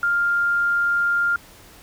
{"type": "tone", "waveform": "sine", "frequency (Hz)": 1400, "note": "F6", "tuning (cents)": 4, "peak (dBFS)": -17, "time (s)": [0.03, 1.36], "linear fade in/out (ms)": 2, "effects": ["pink hiss -47 dBFS RMS until 1.82 s"]}